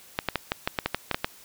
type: clicks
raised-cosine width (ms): 0.3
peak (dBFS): -8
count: 11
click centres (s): 0.189 / 0.287 / 0.357 / 0.519 / 0.675 / 0.788 / 0.86 / 0.946 / 1.113 / 1.145 / 1.245
effects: white hiss -51 dBFS RMS until 1.44 s